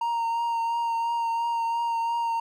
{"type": "tone with vibrato", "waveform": "triangle", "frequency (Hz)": 928, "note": "A#5", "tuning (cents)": -8, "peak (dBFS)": -22, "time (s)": [0.01, 2.4], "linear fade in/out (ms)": 5, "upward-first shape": "triangle", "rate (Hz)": 2.9, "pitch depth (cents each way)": 22, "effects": []}